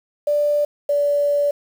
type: tone pair in turn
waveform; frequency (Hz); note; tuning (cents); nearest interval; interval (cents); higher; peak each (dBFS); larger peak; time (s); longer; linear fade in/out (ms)
sine; 587.3 / 577.2; D5 / D5; 0 / -30; unison; 30; first; -15; neither; 0.27-0.65 / 0.89-1.51; second; 5
effects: 7-bit